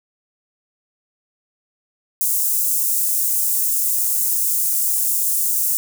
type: high-pass noise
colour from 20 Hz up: white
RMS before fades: -19 dBFS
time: 2.21-5.77 s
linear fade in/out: 0 ms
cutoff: 7400 Hz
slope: 24 dB/octave
effects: none